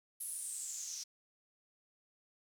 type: noise with band-pass filter sweep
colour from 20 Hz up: white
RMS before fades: -43 dBFS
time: 0.2-1.04 s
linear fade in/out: 10 ms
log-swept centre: 11000 to 5500 Hz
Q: 7
effects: none